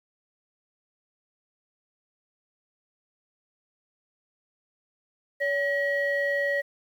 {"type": "tone pair together", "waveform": "sine", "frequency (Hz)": [567.2, 1910], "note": ["C#5", "A#6"], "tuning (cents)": [40, 42], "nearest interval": "octave + major sixth", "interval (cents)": 2102, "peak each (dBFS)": -25, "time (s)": [5.4, 6.62], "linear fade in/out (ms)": 20, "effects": ["tanh soft clip ceiling -18 dBFS", "9-bit"]}